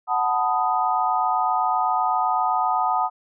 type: chord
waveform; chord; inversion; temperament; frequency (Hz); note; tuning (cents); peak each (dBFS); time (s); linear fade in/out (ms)
sine; B dominant seventh; second; equal; 740 / 880 / 987.8 / 1244.5; F#5 / A5 / B5 / D#6; 0 / 0 / 0 / 0; -23 / -24 / -27 / -24; 0.07-3.1; 50
effects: none